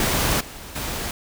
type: noise with level steps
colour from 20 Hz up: pink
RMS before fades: -21 / -38 / -28 dBFS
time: 0-1.11 s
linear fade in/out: 2 ms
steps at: 0.4 / 0.75 s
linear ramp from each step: 10 ms
effects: none